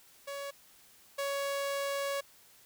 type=tone pair in turn; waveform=sawtooth; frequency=561 / 558.5 Hz; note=C#5 / C#5; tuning=+21 / +13 cents; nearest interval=unison; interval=8 cents; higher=first; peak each=-34 / -28 dBFS; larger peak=second; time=0.27-0.51 / 1.18-2.21 s; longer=second; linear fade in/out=10 ms; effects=white hiss -60 dBFS RMS until 2.65 s